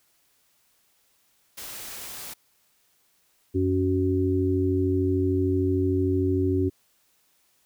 white noise, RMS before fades -38 dBFS, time 1.57-2.34 s, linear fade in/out 10 ms
harmonic tone, 93.3 Hz, F#2, 15 cents sharp, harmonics 1 / 3 / 4, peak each -25 / -25 / -25 dBFS, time 3.54-6.7 s, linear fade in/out 20 ms
effects white hiss -66 dBFS RMS until 7.65 s

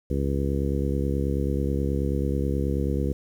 harmonic tone, 69.3 Hz, C#2, in tune, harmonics 1 / 2 / 3 / 4 / 5 / 6 / 7, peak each -26 / -29 / -31 / -32 / -33 / -34 / -34 dBFS, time 0.1-3.13 s, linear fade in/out 5 ms, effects 9-bit

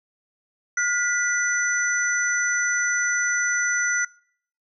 sine tone cluster, 1432 / 1968 / 6020 Hz, F6 / B6 / F#8, +43 / -7 / +29 cents, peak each -22 / -25 / -26 dBFS, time 0.77-4.05 s, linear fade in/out 5 ms, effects noise-tail reverb RT60 0.6 s tail -25 dB re dry

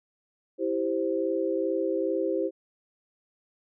sine chord, C major, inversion first, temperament equal, 329.6 / 392 / 523.3 Hz, E4 / G4 / C5, 0 / 0 / 0 cents, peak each -29 dBFS, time 0.58-2.51 s, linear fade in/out 50 ms, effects none

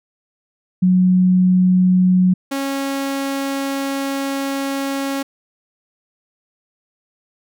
sine / sawtooth tone pair in turn, 183.3 / 274.6 Hz, F#3 / C#4, -16 / -16 cents, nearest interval perfect fifth, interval 700 cents, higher second, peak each -10 / -16 dBFS, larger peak first, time 0.82-2.34 / 2.51-5.23 s, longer second, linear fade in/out 10 ms, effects none

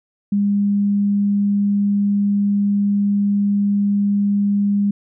sine tone, 202.4 Hz, G#3, 44 cents flat, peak -14 dBFS, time 0.32-4.91 s, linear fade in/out 5 ms, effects none

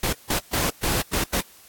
pink noise bursts at uneven times, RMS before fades -23 dBFS, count 6, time 0.03-0.13 / 0.3-0.39 / 0.53-0.7 / 0.83-1.02 / 1.13-1.24 / 1.33-1.41 s, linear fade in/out 5 ms, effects white hiss -50 dBFS RMS until 1.68 s + AAC 64 kbps

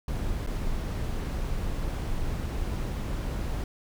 brown noise with dropouts, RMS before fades -30 dBFS, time 0.08-3.64 s, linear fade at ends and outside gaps 2 ms, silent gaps 0.465-0.472 s, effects none

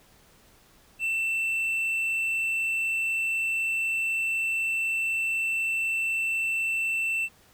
triangle tone, 2676 Hz, E7, 25 cents sharp, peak -23 dBFS, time 0.99-7.29 s, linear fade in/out 50 ms, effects pink hiss -58 dBFS RMS until 7.53 s

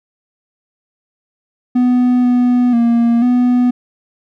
triangle tone with pitch steps, 248.2 / 246.3 / 234.3 / 246.8 Hz, B3 / B3 / A#3 / B3, +9 / -5 / +9 / -1 cents, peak -7 dBFS, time 1.75-3.71 s, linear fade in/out 10 ms, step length 490 ms, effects none

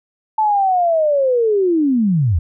sine linear sweep, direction down, 880 to 72.5 Hz, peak -12 dBFS, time 0.38-2.39 s, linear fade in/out 5 ms, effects none

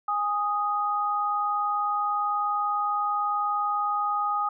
sine tone pair together, 823.5 / 1244.5 Hz, G#5 / D#6, -15 / 0 cents, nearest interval perfect fifth, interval 715 cents, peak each -28 / -25 dBFS, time 0.08-4.49 s, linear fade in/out 5 ms, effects none

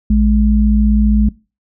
sine tone pair together, 57.52 / 210.5 Hz, A#1 / G#3, -22 / +24 cents, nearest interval octave + minor seventh, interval 2246 cents, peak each -11 dBFS, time 0.1-1.29 s, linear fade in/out 5 ms, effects noise-tail reverb RT60 0.3 s tail -21 dB re dry

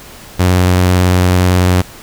sawtooth tone with vibrato, 90.8 Hz, F#2, 32 cents flat, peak -4 dBFS, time 0.39-1.82 s, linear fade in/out 10 ms, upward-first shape triangle, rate 18 Hz, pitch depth 28 cents each way, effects pink hiss -35 dBFS RMS until 2.02 s

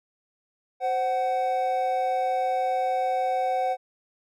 triangle tone pair together, 521 / 747.5 Hz, C5 / F#5, -7 / +17 cents, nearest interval tritone, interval 624 cents, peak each -26 / -22 dBFS, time 0.8-3.77 s, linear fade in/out 50 ms, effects none

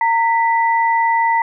sine tone pair together, 918.9 / 1975.5 Hz, A#5 / B6, -25 / 0 cents, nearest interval octave + minor second, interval 1325 cents, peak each -13 / -20 dBFS, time 0.01-1.42 s, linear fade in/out 2 ms, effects none

